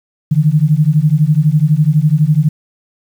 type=beating tone pair; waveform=sine; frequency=146.4 / 158.4 Hz; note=D3 / D#3; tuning=-5 / +31 cents; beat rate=12 Hz; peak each=-11 dBFS; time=0.31-2.49 s; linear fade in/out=10 ms; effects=7-bit